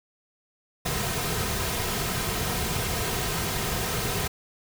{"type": "noise with comb filter", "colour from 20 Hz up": "pink", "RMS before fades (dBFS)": -28, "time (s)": [0.85, 4.28], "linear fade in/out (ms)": 10, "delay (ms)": 3.5, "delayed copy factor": -0.55, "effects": []}